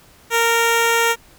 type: tone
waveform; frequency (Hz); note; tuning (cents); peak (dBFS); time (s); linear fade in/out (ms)
10% pulse; 462.9; A#4; -12; -6; 0.3-1.16; 50
effects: pink hiss -49 dBFS RMS until 1.38 s